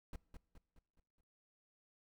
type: noise with echo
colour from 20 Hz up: brown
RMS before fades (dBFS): -45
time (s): 0.13-0.16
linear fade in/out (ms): 2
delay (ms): 210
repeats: 5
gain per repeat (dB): -6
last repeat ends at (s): 1.21
effects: noise-tail reverb RT60 1.0 s tail -22 dB re dry